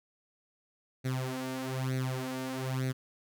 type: tone with flanger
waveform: sawtooth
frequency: 130.1 Hz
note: C3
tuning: 9 cents flat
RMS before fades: -34 dBFS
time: 1.04-2.93 s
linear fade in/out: 20 ms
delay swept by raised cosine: 0.48 to 4.38 ms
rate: 1.1 Hz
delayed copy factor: +0.8
effects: none